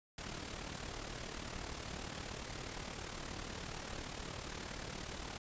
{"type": "noise with amplitude modulation", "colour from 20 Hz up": "pink", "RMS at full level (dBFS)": -42, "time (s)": [0.18, 5.38], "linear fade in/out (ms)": 2, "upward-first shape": "sine", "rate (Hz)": 37.1, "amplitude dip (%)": 60, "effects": ["resampled to 16000 Hz"]}